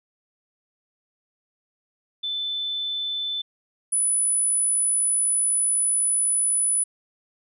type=tone pair in turn; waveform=sine; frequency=3520 / 9956 Hz; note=A7 / D#9; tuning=0 / 0 cents; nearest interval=octave + tritone; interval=1800 cents; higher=second; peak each=-25 / -19 dBFS; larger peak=second; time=2.23-3.42 / 3.92-6.84 s; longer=second; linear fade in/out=10 ms; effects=none